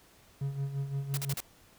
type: tone with tremolo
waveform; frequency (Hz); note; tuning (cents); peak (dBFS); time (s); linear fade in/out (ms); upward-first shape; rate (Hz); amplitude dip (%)
triangle; 138.59; C#3; 0; -27; 0.41-1.34; 5; sine; 5.8; 65
type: noise bursts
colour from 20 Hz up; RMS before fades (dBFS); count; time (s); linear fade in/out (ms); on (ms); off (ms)
white; -36; 4; 1.14-1.403; 0; 32; 45
effects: pink hiss -60 dBFS RMS until 1.78 s